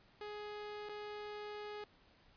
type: tone with dropouts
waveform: sawtooth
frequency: 417.8 Hz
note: G#4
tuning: 10 cents sharp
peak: -40 dBFS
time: 0.21-1.84 s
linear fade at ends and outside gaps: 2 ms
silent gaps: 0.889-0.893 s
effects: pink hiss -67 dBFS RMS until 2.36 s + resampled to 11025 Hz